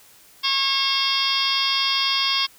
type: harmonic tone with a mistuned harmonic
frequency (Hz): 544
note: C#5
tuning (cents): -33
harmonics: 2 / 3 / 4 / 5 / 6 / 7 / 8 / 9 / 10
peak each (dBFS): -27 / -35 / -29 / -30 / -24 / -28 / -30 / -25 / -30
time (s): 0.43-2.47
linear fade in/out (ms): 20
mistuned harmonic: 7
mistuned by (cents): -79
effects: white hiss -51 dBFS RMS until 2.58 s